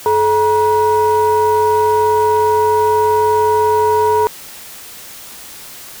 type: ring-modulated tone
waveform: triangle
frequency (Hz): 261.6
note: C4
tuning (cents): 0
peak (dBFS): -5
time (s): 0.06-4.27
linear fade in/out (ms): 0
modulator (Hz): 692
effects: white hiss -34 dBFS RMS until 6 s